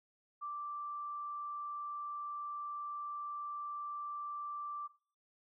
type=tone; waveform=sine; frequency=1173 Hz; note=D6; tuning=2 cents flat; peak=-39 dBFS; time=0.41-4.88 s; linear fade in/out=20 ms; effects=noise-tail reverb RT60 0.4 s tail -17 dB re dry